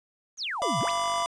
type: exponential two-way sweep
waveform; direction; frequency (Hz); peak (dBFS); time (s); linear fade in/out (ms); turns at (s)
sine; down then up; 7020 to 112.9 to 7020; -29; 0.37-0.92; 50; 0.8
type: chord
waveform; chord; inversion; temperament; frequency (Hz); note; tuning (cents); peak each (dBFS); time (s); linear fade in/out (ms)
square; B diminished; second; equal with one note detuned; 682.9 / 987.8 / 1174.7; F5 / B5 / D6; -39 / 0 / 0; -31 / -30 / -31; 0.62-1.26; 0
type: click train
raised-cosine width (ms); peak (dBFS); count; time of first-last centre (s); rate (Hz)
0.5; -27; 21; 0.81-1.222; 48.5
effects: resampled to 22050 Hz + 10-bit